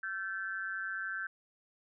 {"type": "tone with amplitude modulation", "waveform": "sine", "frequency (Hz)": 1547, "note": "G6", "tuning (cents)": -23, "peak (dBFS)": -31, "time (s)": [0.03, 1.27], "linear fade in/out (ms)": 5, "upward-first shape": "sine", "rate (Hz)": 190, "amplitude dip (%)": 90, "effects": []}